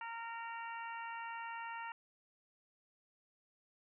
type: harmonic tone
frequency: 461.1 Hz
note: A#4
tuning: 19 cents flat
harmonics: 2 / 3 / 4 / 5 / 6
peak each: -44 / -49 / -50 / -55 / -53 dBFS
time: 0.01-1.92 s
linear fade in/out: 2 ms
effects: none